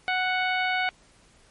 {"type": "harmonic tone", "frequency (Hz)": 740, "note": "F#5", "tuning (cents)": 0, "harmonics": [1, 2, 3, 4, 5, 6], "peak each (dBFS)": [-27, -28, -28, -35, -38, -43], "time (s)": [0.08, 0.89], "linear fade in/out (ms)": 0, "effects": ["pink hiss -58 dBFS RMS until 1.5 s", "MP3 48 kbps"]}